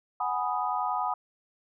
sine chord, G# minor seventh, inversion third, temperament equal, 740 / 830.6 / 987.8 / 1244.5 Hz, F#5 / G#5 / B5 / D#6, 0 / 0 / 0 / 0 cents, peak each -32 dBFS, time 0.2-1.14 s, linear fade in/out 5 ms, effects none

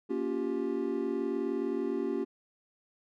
triangle chord, G half-diminished seventh, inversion first, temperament just, 235.2 / 282.2 / 352.8 / 392 Hz, Bb3 / Db4 / F4 / G4, +16 / +31 / +18 / 0 cents, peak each -35 / -33 / -33 / -32 dBFS, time 0.09-2.25 s, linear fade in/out 20 ms, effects none

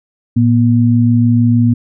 sine tone pair together, 113.6 / 240 Hz, A#2 / B3, -44 / -49 cents, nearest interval octave + minor second, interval 1295 cents, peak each -10 dBFS, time 0.36-1.74 s, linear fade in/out 10 ms, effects none

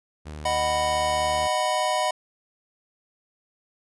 sawtooth tone with vibrato, 75.9 Hz, D#2, 42 cents flat, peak -31 dBFS, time 0.25-1.48 s, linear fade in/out 20 ms, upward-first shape sine, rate 5.4 Hz, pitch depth 11 cents each way
square chord, B major, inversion first, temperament just, 617.4 / 740.8 / 987.8 Hz, D#5 / F#5 / B5, -14 / +2 / 0 cents, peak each -27 dBFS, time 0.45-2.11 s, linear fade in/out 5 ms
effects resampled to 24000 Hz

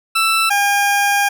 20% pulse tone pair in turn, 1327 / 807.6 Hz, E6 / G#5, +11 / -49 cents, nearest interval major sixth, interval 860 cents, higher first, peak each -8 dBFS, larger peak neither, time 0.15-0.5 / 0.5-1.29 s, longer second, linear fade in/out 10 ms, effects none

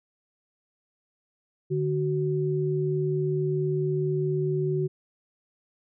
sine tone pair together, 148.58 / 373.1 Hz, D3 / F#4, +20 / +14 cents, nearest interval octave + major third, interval 1594 cents, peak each -26 dBFS, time 1.7-4.88 s, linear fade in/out 20 ms, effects none

